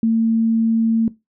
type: tone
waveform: sine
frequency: 225.9 Hz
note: A3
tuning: 46 cents sharp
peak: -13 dBFS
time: 0.03-1.08 s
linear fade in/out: 2 ms
effects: noise-tail reverb RT60 0.2 s tail -19 dB re dry